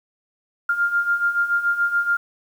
sine beating tone pair, 1396.9 / 1403.9 Hz, F6 / F6, 0 / +9 cents, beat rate 7 Hz, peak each -24 / -19 dBFS, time 0.69-2.17 s, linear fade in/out 5 ms, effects 8-bit

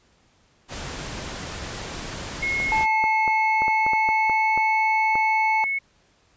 pink noise, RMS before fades -33 dBFS, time 0.68-2.87 s, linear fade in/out 50 ms
sine tone with pitch glide, 2166 to 2198 Hz, C#7 to C#7, -41 to -15 cents, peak -22 dBFS, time 2.42-5.79 s, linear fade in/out 10 ms, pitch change +26 cents, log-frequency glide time 2.92-4.58 s
clicks, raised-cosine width 1 ms, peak -17 dBFS, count 12, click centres 2.601 / 2.809 / 3.04 / 3.278 / 3.62 / 3.681 / 3.865 / 3.934 / 4.089 / 4.297 / 4.576 / 5.155 s
triangle tone, 876 Hz, A5, 8 cents flat, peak -18 dBFS, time 2.72-5.64 s, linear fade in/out 0 ms
effects pink hiss -61 dBFS RMS until 6.36 s + resampled to 16000 Hz

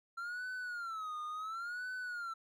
triangle tone with vibrato, 1358 Hz, F6, 49 cents flat, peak -37 dBFS, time 0.17-2.34 s, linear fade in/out 10 ms, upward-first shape sine, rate 0.71 Hz, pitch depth 180 cents each way, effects none

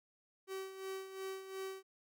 45% pulse tone with tremolo, 383.1 Hz, G4, 40 cents flat, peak -40 dBFS, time 0.47-1.83 s, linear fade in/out 50 ms, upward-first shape sine, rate 2.8 Hz, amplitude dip 65%, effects none

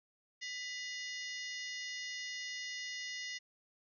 harmonic tone with a mistuned harmonic, 719 Hz, F#5, 50 cents flat, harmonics 3 / 4 / 5 / 6 / 7 / 8 / 9, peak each -43 / -48 / -51 / -52 / -48 / -51 / -53 dBFS, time 0.41-3.39 s, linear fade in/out 20 ms, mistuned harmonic 3, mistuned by -140 cents, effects none

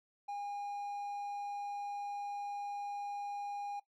triangle tone, 813 Hz, G#5, 37 cents flat, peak -36 dBFS, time 0.28-3.8 s, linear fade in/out 10 ms, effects noise-tail reverb RT60 0.1 s tail -17 dB re dry

